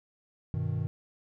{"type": "chord", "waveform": "triangle", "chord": "G augmented", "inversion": "none", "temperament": "equal", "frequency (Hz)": [98, 123.47, 155.56], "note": ["G2", "B2", "D#3"], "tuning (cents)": [0, 0, 0], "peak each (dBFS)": -31, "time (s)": [0.54, 0.87], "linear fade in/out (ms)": 0, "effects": []}